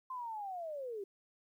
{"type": "linear sweep", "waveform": "sine", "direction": "down", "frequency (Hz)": [1046.5, 380], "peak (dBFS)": -39, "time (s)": [0.1, 1.04], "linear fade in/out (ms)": 5, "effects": ["12-bit"]}